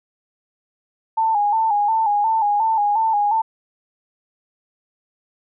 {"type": "tone with vibrato", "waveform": "sine", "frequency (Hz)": 857, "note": "A5", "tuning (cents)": -46, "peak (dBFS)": -15, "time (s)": [1.17, 3.42], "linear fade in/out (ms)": 10, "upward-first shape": "square", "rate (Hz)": 2.8, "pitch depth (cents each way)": 69, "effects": []}